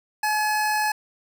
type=tone; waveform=25% pulse; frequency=851 Hz; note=G#5; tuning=42 cents sharp; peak=-17 dBFS; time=0.23-0.92 s; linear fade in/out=5 ms; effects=none